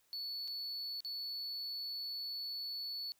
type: tone with dropouts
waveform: triangle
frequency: 4435 Hz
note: C#8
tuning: in tune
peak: -38 dBFS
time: 0.13-3.12 s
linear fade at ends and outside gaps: 0 ms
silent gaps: 0.476-0.48 / 1.005-1.048 s
effects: white hiss -73 dBFS RMS until 3.19 s